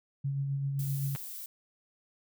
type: tone with tremolo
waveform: sine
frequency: 138.7 Hz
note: C#3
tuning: 1 cent sharp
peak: -28 dBFS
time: 0.24-1.16 s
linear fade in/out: 10 ms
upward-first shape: sine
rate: 7.7 Hz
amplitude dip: 30%
type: noise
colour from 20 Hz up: violet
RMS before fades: -42 dBFS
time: 0.79-1.46 s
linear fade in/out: 2 ms
type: clicks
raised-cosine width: 0.3 ms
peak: -26 dBFS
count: 2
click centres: 1.151 / 1.16 s
effects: none